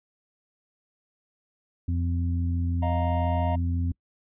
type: harmonic tone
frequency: 85.8 Hz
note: F2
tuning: 30 cents flat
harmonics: 1 / 2 / 3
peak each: -24 / -36 / -33 dBFS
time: 1.88-3.92 s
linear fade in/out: 5 ms
type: chord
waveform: triangle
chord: Eb suspended second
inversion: none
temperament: equal with one note detuned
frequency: 622.3 / 702.9 / 932.3 Hz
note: Eb5 / F5 / Bb5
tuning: 0 / +11 / 0 cents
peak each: -30 dBFS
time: 2.82-3.56 s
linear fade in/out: 10 ms
effects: noise-tail reverb RT60 0.1 s tail -26 dB re dry + resampled to 8000 Hz